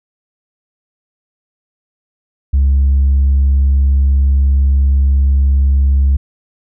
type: tone with tanh clipping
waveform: triangle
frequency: 68.5 Hz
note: C#2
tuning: 20 cents flat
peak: -8 dBFS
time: 2.53-6.17 s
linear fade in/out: 10 ms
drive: 6 dB
effects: none